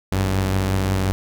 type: tone pair together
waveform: sawtooth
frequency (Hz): 50.55 / 95.5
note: G#1 / G2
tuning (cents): -46 / -45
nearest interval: major seventh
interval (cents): 1101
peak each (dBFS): -22 / -15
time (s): 0.12-1.12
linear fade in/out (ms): 0
effects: none